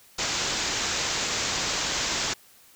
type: low-pass noise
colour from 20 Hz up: white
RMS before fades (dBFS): -28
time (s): 0.18-2.34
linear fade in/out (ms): 10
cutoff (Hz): 7400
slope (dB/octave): 96
effects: white hiss -55 dBFS RMS until 2.75 s